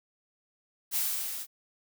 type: noise with level ramp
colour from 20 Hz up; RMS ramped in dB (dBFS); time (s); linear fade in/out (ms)
blue; -27 to -39; 0.91-1.47; 50
effects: none